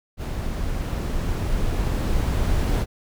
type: noise with level ramp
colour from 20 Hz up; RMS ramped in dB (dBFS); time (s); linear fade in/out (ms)
brown; -27 to -20; 0.17-2.86; 50
effects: none